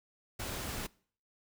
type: noise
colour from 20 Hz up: pink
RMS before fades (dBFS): -39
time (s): 0.39-0.87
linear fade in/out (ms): 10
effects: noise-tail reverb RT60 0.5 s tail -23 dB re dry